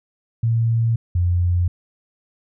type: tone pair in turn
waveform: sine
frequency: 114.9 / 88.23 Hz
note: A#2 / F2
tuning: -25 / +18 cents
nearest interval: perfect fourth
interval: 457 cents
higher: first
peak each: -15 dBFS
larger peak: neither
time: 0.43-0.96 / 1.15-1.68 s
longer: neither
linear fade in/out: 5 ms
effects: none